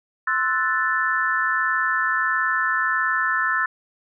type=chord; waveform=sine; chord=F# half-diminished seventh; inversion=second; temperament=equal; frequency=1046.5 / 1318.5 / 1480 / 1760 Hz; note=C6 / E6 / F#6 / A6; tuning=0 / 0 / 0 / 0 cents; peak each=-28 / -24 / -26 / -22 dBFS; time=0.27-3.66 s; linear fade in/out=5 ms; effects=none